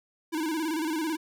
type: tone with vibrato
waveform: square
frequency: 317.3 Hz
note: D#4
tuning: 34 cents sharp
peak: -28 dBFS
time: 0.32-1.17 s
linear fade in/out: 20 ms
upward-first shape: square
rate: 18 Hz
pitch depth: 72 cents each way
effects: none